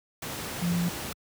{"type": "tone in noise", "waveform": "sine", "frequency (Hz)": 173.6, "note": "F3", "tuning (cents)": -10, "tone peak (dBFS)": -24, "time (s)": [0.62, 0.89], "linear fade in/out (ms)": 5, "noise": "pink", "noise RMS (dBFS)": -35, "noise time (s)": [0.22, 1.13], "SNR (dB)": 8, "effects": ["high-pass 80 Hz 12 dB/octave"]}